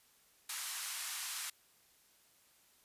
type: band-pass noise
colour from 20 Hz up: white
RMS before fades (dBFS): -42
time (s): 0.49-1.5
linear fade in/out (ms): 5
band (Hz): 960 to 12000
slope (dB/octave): 24
effects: white hiss -68 dBFS RMS until 2.84 s + resampled to 32000 Hz